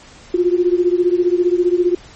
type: beating tone pair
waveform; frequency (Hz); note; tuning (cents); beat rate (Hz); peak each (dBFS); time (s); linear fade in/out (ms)
sine; 349.2 / 364.2; F4 / F#4; 0 / -27; 15; -14 / -16; 0.34-1.95; 5
effects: pink hiss -42 dBFS RMS until 2.15 s + MP3 32 kbps